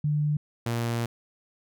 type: tone pair in turn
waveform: sine / sawtooth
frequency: 149 / 117.24 Hz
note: D3 / A#2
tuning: +25 / +10 cents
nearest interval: major third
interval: 415 cents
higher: first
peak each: -22 dBFS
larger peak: neither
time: 0.04-0.37 / 0.66-1.06 s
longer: second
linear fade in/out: 5 ms
effects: none